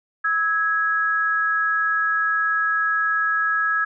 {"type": "tone pair together", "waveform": "sine", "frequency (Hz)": [1299.6, 1661.2], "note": ["E6", "G#6"], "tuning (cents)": [-25, 0], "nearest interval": "major third", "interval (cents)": 425, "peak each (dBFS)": [-22, -20], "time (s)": [0.24, 3.85], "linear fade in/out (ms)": 10, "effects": []}